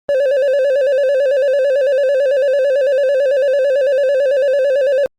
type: tone with vibrato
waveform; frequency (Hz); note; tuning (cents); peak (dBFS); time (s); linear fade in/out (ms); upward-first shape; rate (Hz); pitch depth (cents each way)
triangle; 544; C#5; -33; -9; 0.09-5.06; 0; square; 9; 81
effects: Opus 32 kbps